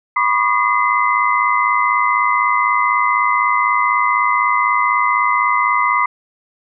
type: tone cluster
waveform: sine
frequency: 986 / 1102 / 1206 / 2047 Hz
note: B5 / C#6 / D6 / C7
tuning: -3 / -11 / +46 / -38 cents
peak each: -18 dBFS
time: 0.16-6.06 s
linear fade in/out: 5 ms
effects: none